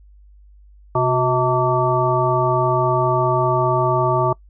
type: harmonic tone with a mistuned harmonic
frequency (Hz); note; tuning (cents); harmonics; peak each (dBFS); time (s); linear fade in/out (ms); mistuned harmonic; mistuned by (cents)
128.2; C3; -35; 1 / 3 / 5 / 7 / 9; -21 / -21 / -21 / -21 / -21; 0.95-4.33; 5; 3; -78
effects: noise-tail reverb RT60 0.1 s tail -24 dB re dry + added 50 Hz sine -44 dBFS peak until 4.49 s